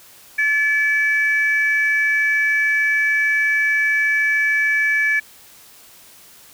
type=tone pair together; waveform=sine; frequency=1726.5 / 2300 Hz; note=A6 / D7; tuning=-33 / -37 cents; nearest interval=perfect fourth; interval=496 cents; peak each=-16 / -18 dBFS; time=0.38-5.2 s; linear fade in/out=10 ms; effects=tanh soft clip ceiling -8 dBFS + white hiss -46 dBFS RMS until 6.53 s